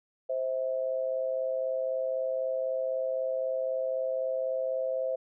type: tone pair together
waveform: sine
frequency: 523.3 / 647.2 Hz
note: C5 / E5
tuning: 0 / -32 cents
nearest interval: major third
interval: 368 cents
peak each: -29 / -33 dBFS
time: 0.29-5.16 s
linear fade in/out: 10 ms
effects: none